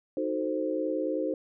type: chord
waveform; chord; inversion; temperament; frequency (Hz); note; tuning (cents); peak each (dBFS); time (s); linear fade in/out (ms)
sine; D# diminished seventh; none; equal; 311.1 / 370 / 440 / 523.3; D#4 / F#4 / A4 / C5; 0 / 0 / 0 / 0; -31 / -35 / -35 / -31; 0.17-1.34; 2
effects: none